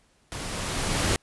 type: noise with level ramp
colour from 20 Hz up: pink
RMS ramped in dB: -35 to -23 dBFS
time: 0.32-1.16 s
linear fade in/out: 0 ms
effects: pink hiss -64 dBFS RMS until 1.22 s + resampled to 24000 Hz